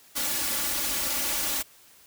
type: noise with comb filter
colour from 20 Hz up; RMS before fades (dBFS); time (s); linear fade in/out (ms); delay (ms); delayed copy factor
white; -28; 0.15-1.63; 20; 3.5; +0.7
effects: white hiss -55 dBFS RMS until 2.06 s